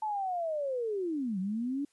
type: linear two-way sweep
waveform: sine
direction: down then up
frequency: 880 to 181.2 to 291.5 Hz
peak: -30 dBFS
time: 0.02-1.85 s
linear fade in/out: 5 ms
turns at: 1.39 s
effects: white hiss -71 dBFS RMS until 1.92 s + resampled to 24000 Hz